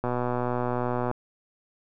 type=click train; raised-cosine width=1 ms; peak=-14 dBFS; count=133; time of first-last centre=0.04-1.113 s; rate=123 Hz; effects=none